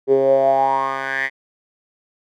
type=tone with band-pass filter sweep; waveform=10% pulse; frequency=134.8 Hz; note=C#3; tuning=48 cents flat; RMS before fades=-17 dBFS; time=0.07-1.3 s; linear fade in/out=50 ms; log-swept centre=390 to 2000 Hz; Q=7.8; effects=none